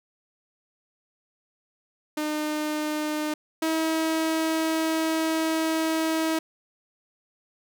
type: tone pair in turn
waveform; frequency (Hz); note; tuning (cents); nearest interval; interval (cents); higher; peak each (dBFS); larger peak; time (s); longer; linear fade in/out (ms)
sawtooth; 303.8 / 320.8; D#4 / E4; -41 / -47; minor second; 94; second; -22 / -19; second; 2.17-3.34 / 3.62-6.39; second; 5
effects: none